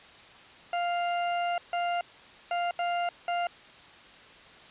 40% pulse tone bursts at uneven times, 698.5 Hz, F5, in tune, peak -26 dBFS, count 5, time 0.73-1.58 / 1.73-2.01 / 2.51-2.71 / 2.79-3.09 / 3.28-3.47 s, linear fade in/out 2 ms, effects white hiss -51 dBFS RMS until 4.7 s + resampled to 8000 Hz

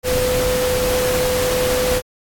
sine tone in noise, 503 Hz, B4, 32 cents sharp, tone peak -17 dBFS, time 0.03-2.02 s, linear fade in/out 50 ms, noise pink, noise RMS -22 dBFS, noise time 0.03-2.02 s, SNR +2 dB, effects AAC 64 kbps

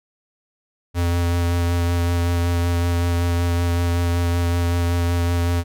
square tone with vibrato, 86.4 Hz, F2, 18 cents flat, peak -18 dBFS, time 0.94-5.64 s, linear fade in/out 50 ms, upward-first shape sine, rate 5.3 Hz, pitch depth 14 cents each way, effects none

